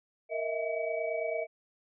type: tone cluster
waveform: sine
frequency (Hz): 464.4 / 634 / 663 / 2278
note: A#4 / D#5 / E5 / C#7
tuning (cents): -7 / +32 / +10 / +47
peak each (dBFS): -36 / -33 / -36 / -40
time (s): 0.29-1.47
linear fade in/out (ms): 50
effects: none